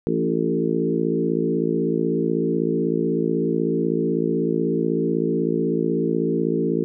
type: harmonic tone with a mistuned harmonic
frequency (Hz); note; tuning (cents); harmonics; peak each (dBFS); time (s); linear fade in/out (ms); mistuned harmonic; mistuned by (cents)
56.1; A1; +34; 3 / 4 / 5 / 6 / 7 / 8; -26 / -26 / -26 / -26 / -26 / -26; 0.07-6.84; 0; 6; +16
effects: none